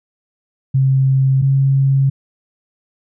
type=tone pair in turn; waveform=sine; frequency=133.7 / 136.04 Hz; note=C3 / C#3; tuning=+38 / -32 cents; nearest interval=unison; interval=30 cents; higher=second; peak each=-10 dBFS; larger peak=neither; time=0.74-1.42 / 1.42-2.1 s; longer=neither; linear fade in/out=10 ms; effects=none